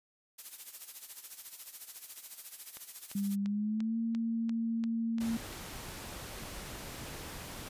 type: noise with tremolo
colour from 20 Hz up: blue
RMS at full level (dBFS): -43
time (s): 0.38-3.36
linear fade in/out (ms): 10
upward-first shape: sine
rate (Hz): 14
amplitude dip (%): 70
type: click train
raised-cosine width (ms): 0.2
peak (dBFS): -29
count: 9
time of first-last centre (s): 2.77-5.529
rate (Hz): 2.9
type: tone with pitch glide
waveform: sine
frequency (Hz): 200 to 228.4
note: G3 to A#3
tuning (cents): +35 to -35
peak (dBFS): -30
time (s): 3.15-5.37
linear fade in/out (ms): 5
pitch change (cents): +230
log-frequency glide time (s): 3.42-3.97
type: noise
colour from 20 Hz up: pink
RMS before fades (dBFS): -44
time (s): 5.2-7.69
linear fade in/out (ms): 10
effects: resampled to 32000 Hz